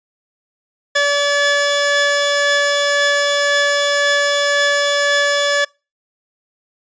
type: tone pair together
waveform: sawtooth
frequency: 574 / 1720.1 Hz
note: D5 / A6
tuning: -40 / -40 cents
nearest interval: octave + perfect fifth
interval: 1900 cents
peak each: -12 dBFS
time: 0.95-5.65 s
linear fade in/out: 10 ms
effects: noise-tail reverb RT60 0.3 s tail -26 dB re dry + resampled to 16000 Hz